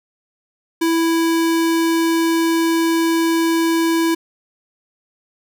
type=tone; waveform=square; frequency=330 Hz; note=E4; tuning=2 cents sharp; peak=-15 dBFS; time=0.81-4.15 s; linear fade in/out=10 ms; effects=none